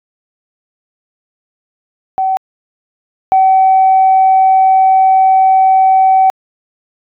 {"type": "tone pair in turn", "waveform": "sine", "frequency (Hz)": [762, 762], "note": ["G5", "G5"], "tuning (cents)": [-49, -49], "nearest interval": "unison", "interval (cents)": 0, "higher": "neither", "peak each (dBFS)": [-10, -4], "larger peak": "second", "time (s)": [[2.18, 2.37], [3.32, 6.3]], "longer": "second", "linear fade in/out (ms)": 0, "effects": ["tanh soft clip ceiling -1 dBFS"]}